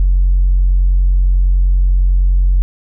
triangle tone with tanh clipping, 45.37 Hz, F#1, 33 cents flat, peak -8 dBFS, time 0-2.62 s, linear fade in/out 0 ms, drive 5 dB, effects none

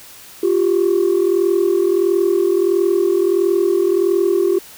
sine tone pair together, 350.5 / 392 Hz, F4 / G4, +6 / 0 cents, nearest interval major second, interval 194 cents, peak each -14 dBFS, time 0.43-4.59 s, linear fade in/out 5 ms, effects tanh soft clip ceiling -8 dBFS + white hiss -40 dBFS RMS until 4.77 s

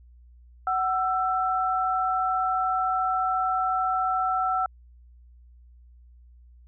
sine tone pair together, 748.1 / 1333 Hz, F#5 / E6, +19 / +19 cents, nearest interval minor seventh, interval 1000 cents, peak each -25 dBFS, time 0.67-4.66 s, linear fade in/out 2 ms, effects added 60 Hz sine -49 dBFS peak until 6.67 s

